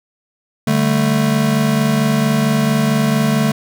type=chord; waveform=square; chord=D suspended fourth; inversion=none; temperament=just; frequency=146.83 / 195.78 / 220.2 Hz; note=D3 / G3 / A3; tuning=0 / -2 / +2 cents; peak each=-18 / -22 / -16 dBFS; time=0.67-3.52 s; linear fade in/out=5 ms; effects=none